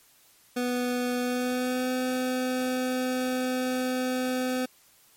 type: tone with pitch glide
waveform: 25% pulse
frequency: 246.9 to 254.6 Hz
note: B3 to C4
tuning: 0 to -47 cents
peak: -22 dBFS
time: 0.56-4.66 s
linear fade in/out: 10 ms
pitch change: +53 cents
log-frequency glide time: 1.21-1.92 s
effects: white hiss -59 dBFS RMS until 5.16 s + MP3 64 kbps